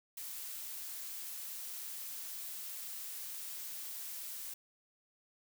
blue noise, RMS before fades -44 dBFS, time 0.17-4.54 s, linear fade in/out 5 ms, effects none

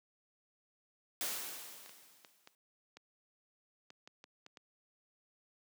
white noise with exponential decay, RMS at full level -36 dBFS, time 1.21-2.55 s, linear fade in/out 1 ms, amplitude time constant 290 ms
clicks, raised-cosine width 0.2 ms, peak -35 dBFS, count 10, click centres 1.861 / 1.894 / 2.248 / 2.474 / 2.97 / 3.904 / 4.075 / 4.241 / 4.464 / 4.572 s
effects high-pass 200 Hz 12 dB/octave

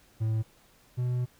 triangle tone pair in turn, 110.5 / 123.97 Hz, A2 / B2, +8 / +7 cents, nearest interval major second, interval 199 cents, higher second, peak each -23 / -24 dBFS, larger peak first, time 0.2-0.43 / 0.97-1.26 s, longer second, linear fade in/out 20 ms, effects pink hiss -61 dBFS RMS until 1.39 s

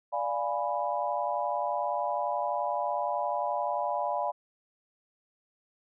sine chord, D diminished seventh, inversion none, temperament equal, 587.3 / 698.5 / 830.6 / 987.8 Hz, D5 / F5 / Ab5 / Cb6, 0 / 0 / 0 / 0 cents, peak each -33 dBFS, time 0.12-4.32 s, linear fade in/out 20 ms, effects none

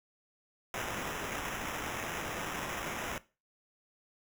violet noise with sample-and-hold, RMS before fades -38 dBFS, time 0.74-3.18 s, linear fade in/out 2 ms, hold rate 4410 Hz, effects noise-tail reverb RT60 0.3 s tail -18 dB re dry

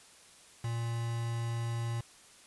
triangle tone with quantisation, 116.54 Hz, A#2, in tune, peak -30 dBFS, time 0.64-2.01 s, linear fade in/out 5 ms, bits 7, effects white hiss -57 dBFS RMS until 2.46 s + resampled to 24000 Hz

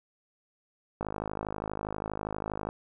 click train, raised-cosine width 1 ms, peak -19 dBFS, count 89, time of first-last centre 1.01-2.689 s, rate 52.4 Hz, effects none

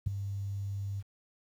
sine tone with ADSR envelope, 99.3 Hz, G2, 23 cents sharp, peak -22 dBFS, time 0.06-1.03 s, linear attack 13 ms, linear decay 6 ms, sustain -11 dB, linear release 37 ms, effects 10-bit

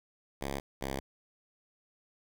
5% pulse tone pair in turn, 69.1 / 67.6 Hz, C#2 / C#2, -5 / -43 cents, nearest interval unison, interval 38 cents, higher first, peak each -23 dBFS, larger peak neither, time 0.41-0.6 / 0.81-1 s, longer neither, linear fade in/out 5 ms, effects none

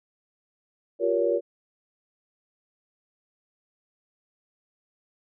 sine chord, G half-diminished seventh, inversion third, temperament just, 352.8 / 392 / 470.4 / 564.5 Hz, F4 / G4 / Bb4 / Db5, +18 / 0 / +16 / +31 cents, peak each -27 / -30 / -25 / -25 dBFS, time 0.99-1.41 s, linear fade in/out 50 ms, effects none

